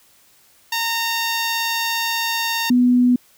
10% pulse / sine tone pair in turn, 919 / 247 Hz, A#5 / B3, -25 / 0 cents, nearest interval octave + major seventh, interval 2275 cents, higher first, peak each -11 dBFS, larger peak neither, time 0.72-2.7 / 2.7-3.16 s, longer first, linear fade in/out 5 ms, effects white hiss -54 dBFS RMS until 3.37 s

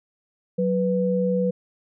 sine tone pair together, 185 / 493.9 Hz, F#3 / B4, 0 / 0 cents, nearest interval octave + perfect fourth, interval 1700 cents, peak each -22 dBFS, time 0.58-1.51 s, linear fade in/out 10 ms, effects none

